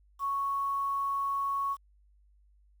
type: tone with quantisation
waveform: sine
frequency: 1108.7 Hz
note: C#6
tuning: in tune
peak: -28 dBFS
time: 0.19-1.77 s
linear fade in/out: 50 ms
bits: 9
effects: added 50 Hz sine -60 dBFS peak until 2.8 s